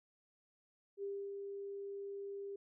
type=tone with ADSR envelope; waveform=sine; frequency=398.6 Hz; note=G4; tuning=29 cents sharp; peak=-38 dBFS; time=0.97-2.56 s; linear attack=60 ms; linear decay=280 ms; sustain=-4 dB; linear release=5 ms; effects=none